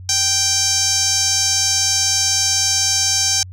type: tone with band-pass filter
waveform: sawtooth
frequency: 784 Hz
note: G5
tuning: in tune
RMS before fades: -17 dBFS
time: 0.09-3.43 s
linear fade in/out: 2 ms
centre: 6000 Hz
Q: 5.6
effects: added 92 Hz sine -32 dBFS peak until 3.52 s